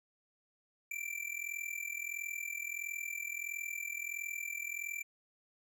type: tone with amplitude modulation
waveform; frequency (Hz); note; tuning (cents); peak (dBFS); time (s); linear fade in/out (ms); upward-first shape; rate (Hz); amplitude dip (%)
square; 2349; D7; 0; -35; 0.91-5.03; 5; sine; 41.5; 85
effects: none